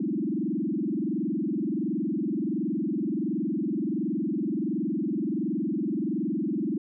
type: tone with frequency modulation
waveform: sine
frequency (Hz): 261.6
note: C4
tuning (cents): 0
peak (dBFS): -25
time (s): 0-6.78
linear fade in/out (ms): 5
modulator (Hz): 21.4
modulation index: 3.5
effects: none